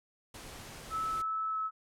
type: noise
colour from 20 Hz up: pink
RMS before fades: -47 dBFS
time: 0.34-1.22 s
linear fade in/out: 5 ms
type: tone with pitch glide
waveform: sine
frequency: 1305 to 1296.7 Hz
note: E6 to E6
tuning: -18 to -29 cents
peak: -31 dBFS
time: 0.9-1.71 s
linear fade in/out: 50 ms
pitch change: -11 cents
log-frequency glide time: 1.49-1.56 s
effects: low-pass 12000 Hz 12 dB/octave